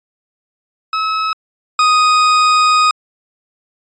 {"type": "tone pair in turn", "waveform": "40% pulse", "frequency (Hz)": [1289, 1246.5], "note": ["E6", "D#6"], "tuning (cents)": [-39, 3], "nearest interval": "minor second", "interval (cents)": 58, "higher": "first", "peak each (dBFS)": [-14, -8], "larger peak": "second", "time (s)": [[0.93, 1.33], [1.79, 2.91]], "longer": "second", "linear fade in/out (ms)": 2, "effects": ["resampled to 16000 Hz"]}